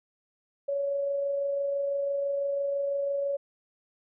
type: tone with amplitude modulation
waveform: sine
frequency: 561 Hz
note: C#5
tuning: 21 cents sharp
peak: -25 dBFS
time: 0.68-3.37 s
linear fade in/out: 10 ms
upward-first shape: sine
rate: 26 Hz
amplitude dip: 25%
effects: none